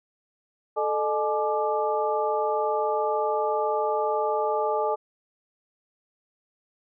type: tone cluster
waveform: sine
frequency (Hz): 436.4 / 609 / 851 / 1183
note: A4 / D#5 / G#5 / D6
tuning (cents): -14 / -37 / +42 / +12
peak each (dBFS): -27 / -28 / -27 / -31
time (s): 0.76-4.96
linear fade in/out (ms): 20
effects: none